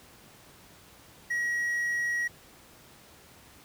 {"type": "tone", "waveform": "triangle", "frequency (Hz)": 1907, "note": "A#6", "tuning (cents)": 39, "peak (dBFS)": -25, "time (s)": [1.3, 2.28], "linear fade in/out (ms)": 10, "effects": ["pink hiss -54 dBFS RMS until 3.64 s", "high-pass 60 Hz 12 dB/octave"]}